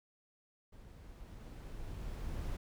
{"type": "noise with level ramp", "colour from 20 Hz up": "brown", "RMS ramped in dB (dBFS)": [-54, -39], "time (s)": [0.72, 2.57], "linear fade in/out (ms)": 10, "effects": []}